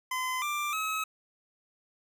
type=tone with pitch steps; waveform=25% pulse; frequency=1023 / 1183 / 1282 Hz; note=C6 / D6 / E6; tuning=-39 / +12 / -49 cents; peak=-26 dBFS; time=0.11-1.04 s; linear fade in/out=5 ms; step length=310 ms; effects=none